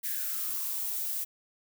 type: noise with high-pass filter sweep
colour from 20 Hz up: violet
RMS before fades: -33 dBFS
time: 0.03-1.25 s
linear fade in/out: 20 ms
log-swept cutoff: 1800 to 570 Hz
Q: 6.5
effects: none